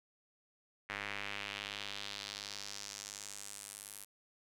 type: tone with band-pass filter sweep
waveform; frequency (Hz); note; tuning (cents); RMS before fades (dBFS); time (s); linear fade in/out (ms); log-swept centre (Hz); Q
square; 50.7; G#1; -41; -45; 0.89-4.05; 10; 2000 to 11000; 2
effects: none